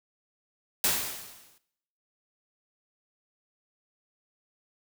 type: noise with exponential decay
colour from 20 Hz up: white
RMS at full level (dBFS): -23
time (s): 0.84-1.58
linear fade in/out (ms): 1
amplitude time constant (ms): 160
effects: noise-tail reverb RT60 0.8 s tail -19 dB re dry